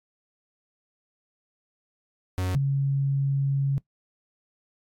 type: tone pair in turn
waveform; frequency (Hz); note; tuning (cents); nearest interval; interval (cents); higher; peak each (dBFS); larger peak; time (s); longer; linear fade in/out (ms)
45% pulse / sine; 92 / 138.18; F#2 / C#3; -9 / -5; perfect fifth; 704; second; -25 / -21; second; 2.38-2.55 / 2.55-3.78; second; 0
effects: noise-tail reverb RT60 0.1 s tail -20 dB re dry + AAC 48 kbps